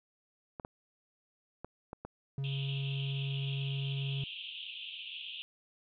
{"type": "clicks", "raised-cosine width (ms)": 1, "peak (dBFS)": -27, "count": 5, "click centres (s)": [0.598, 0.649, 1.646, 1.931, 2.05]}
{"type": "tone", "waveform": "triangle", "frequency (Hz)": 137.2, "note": "C#3", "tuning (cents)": -17, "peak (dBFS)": -31, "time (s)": [2.38, 4.24], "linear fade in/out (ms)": 2}
{"type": "band-pass noise", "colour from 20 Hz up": "white", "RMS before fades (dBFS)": -44, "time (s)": [2.44, 5.42], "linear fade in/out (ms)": 0, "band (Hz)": [2600, 3500], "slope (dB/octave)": 96}
{"effects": []}